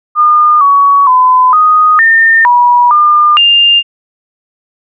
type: tone with pitch steps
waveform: sine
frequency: 1214 / 1125 / 1013 / 1243 / 1813 / 970 / 1204 / 2803 Hz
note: D#6 / C#6 / B5 / D#6 / A#6 / B5 / D6 / F7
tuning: -43 / +25 / +44 / -2 / -49 / -31 / +43 / +6 cents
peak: -3 dBFS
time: 0.15-3.83 s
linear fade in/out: 50 ms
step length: 460 ms
effects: none